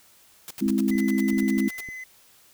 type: noise bursts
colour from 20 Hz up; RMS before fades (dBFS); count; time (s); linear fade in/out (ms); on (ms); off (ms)
white; -37; 14; 0.48-1.806; 0; 26; 74
type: chord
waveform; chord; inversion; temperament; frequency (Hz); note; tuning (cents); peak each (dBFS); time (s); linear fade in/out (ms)
sine; Ab augmented; none; equal with one note detuned; 207.7 / 263 / 329.6; Ab3 / C4 / E4; 0 / +9 / 0; -23 / -24 / -27; 0.61-1.69; 10
type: clicks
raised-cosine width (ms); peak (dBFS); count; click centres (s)
3; -30; 9; 0.663 / 0.701 / 0.904 / 0.954 / 1.331 / 1.375 / 1.429 / 1.576 / 1.888
type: tone with pitch glide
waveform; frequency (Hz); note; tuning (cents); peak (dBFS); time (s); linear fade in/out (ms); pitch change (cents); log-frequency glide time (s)
triangle; 2015 to 2029; B6 to B6; +34 to +46; -33; 0.91-2.04; 5; +12; 1.62-1.86
effects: white hiss -56 dBFS RMS until 2.53 s